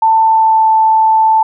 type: tone with pitch glide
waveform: sine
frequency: 890 to 881.3 Hz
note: A5 to A5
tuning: +20 to +3 cents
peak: -6 dBFS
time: 0.02-1.43 s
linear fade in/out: 5 ms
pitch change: -17 cents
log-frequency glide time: 0.22-0.68 s
effects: none